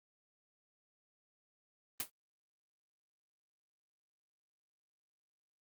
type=noise with exponential decay; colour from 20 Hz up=white; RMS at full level=-32 dBFS; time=2-2.1 s; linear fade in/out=1 ms; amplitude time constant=21 ms; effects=Opus 24 kbps